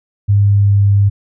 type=tone with pitch glide; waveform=sine; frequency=101.3 to 100.48 Hz; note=G#2 to G2; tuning=-43 to +43 cents; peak=-7 dBFS; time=0.28-1.1 s; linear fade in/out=20 ms; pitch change=-14 cents; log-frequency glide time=0.42-0.8 s; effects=none